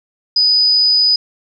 sine tone, 4978 Hz, D#8, in tune, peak -9 dBFS, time 0.36-1.16 s, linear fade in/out 5 ms, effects none

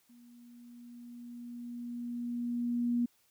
sine tone with level ramp, 239.8 Hz, A#3, 49 cents sharp, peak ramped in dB -55 to -26 dBFS, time 0.09-3.06 s, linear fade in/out 10 ms, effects white hiss -70 dBFS RMS until 3.3 s

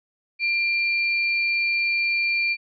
sine tone pair together, 2381 / 4492 Hz, D7 / C#8, +23 / +22 cents, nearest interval major seventh, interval 1099 cents, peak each -20 / -31 dBFS, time 0.39-2.57 s, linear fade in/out 50 ms, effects none

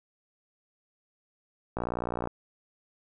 click train, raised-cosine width 1 ms, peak -17 dBFS, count 31, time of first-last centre 1.77-2.273 s, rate 59.6 Hz, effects none

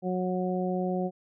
harmonic tone, 183 Hz, F#3, 19 cents flat, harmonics 1 / 2 / 3 / 4, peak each -29 / -32 / -34 / -35 dBFS, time 0.02-1.11 s, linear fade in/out 50 ms, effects none

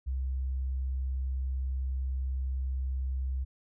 sine tone, 65.41 Hz, C2, in tune, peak -29 dBFS, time 0.06-3.45 s, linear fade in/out 20 ms, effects none

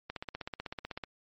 click train, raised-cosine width 0.3 ms, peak -22 dBFS, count 16, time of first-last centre 0.1-1.038 s, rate 16 Hz, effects MP3 32 kbps

